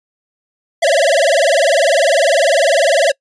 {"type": "tone with vibrato", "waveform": "square", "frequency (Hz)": 610, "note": "D#5", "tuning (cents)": -34, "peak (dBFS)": -10, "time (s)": [0.82, 3.12], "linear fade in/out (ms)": 10, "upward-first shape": "sine", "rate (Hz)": 20, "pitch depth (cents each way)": 210, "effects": ["noise-tail reverb RT60 0.1 s tail -26 dB re dry", "resampled to 22050 Hz"]}